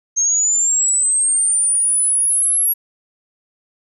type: linear sweep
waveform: sine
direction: up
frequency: 6390 to 11390 Hz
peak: -13 dBFS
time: 0.16-2.74 s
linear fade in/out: 20 ms
effects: none